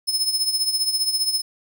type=tone with tremolo; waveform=sawtooth; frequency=5200 Hz; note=E8; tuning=24 cents flat; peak=-14 dBFS; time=0.07-1.42 s; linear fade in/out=20 ms; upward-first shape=triangle; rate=15 Hz; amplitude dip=75%; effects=none